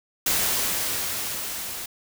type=noise with level ramp; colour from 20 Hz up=white; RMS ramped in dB=-22 to -34 dBFS; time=0.26-1.86 s; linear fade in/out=5 ms; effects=none